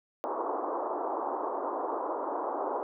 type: band-pass noise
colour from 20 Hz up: white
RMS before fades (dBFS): -33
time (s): 0.24-2.83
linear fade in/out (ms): 0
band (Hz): 300 to 1100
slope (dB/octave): 48
effects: none